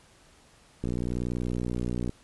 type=click train; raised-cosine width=3 ms; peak=-18 dBFS; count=77; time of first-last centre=0.84-2.094 s; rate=60.6 Hz; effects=pink hiss -58 dBFS RMS until 2.23 s + resampled to 24000 Hz